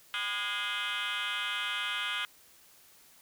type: tone with frequency modulation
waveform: sine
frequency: 2300 Hz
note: D7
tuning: 37 cents flat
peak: -28 dBFS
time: 0.14-2.25 s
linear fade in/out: 0 ms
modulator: 216 Hz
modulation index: 5.3
effects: tanh soft clip ceiling -30 dBFS + white hiss -59 dBFS RMS until 3.21 s